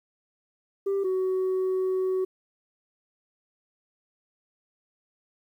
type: tone pair in turn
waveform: sine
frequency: 393.8 / 374.6 Hz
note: G4 / F#4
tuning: +8 / +21 cents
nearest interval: minor second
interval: 87 cents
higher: first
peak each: -21 dBFS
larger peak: neither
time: 0.86-1.04 / 1.04-2.25 s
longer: second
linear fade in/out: 10 ms
effects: tanh soft clip ceiling -22 dBFS + 10-bit